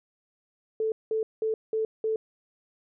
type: tone bursts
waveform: sine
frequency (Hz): 440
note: A4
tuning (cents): 0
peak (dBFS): -24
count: 5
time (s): 0.8-2.16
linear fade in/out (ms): 2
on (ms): 120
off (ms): 190
effects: none